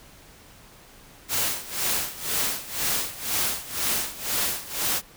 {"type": "noise with tremolo", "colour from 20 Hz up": "white", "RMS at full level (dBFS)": -24, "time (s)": [1.28, 5.02], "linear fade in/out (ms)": 50, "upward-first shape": "sine", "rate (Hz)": 2, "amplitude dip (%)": 85, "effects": ["pink hiss -50 dBFS RMS until 5.16 s"]}